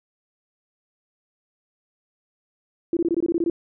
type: tone bursts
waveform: sine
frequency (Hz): 337.8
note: E4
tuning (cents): +42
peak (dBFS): -18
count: 10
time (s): 2.93-3.499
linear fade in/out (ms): 2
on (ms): 38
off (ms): 21
effects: none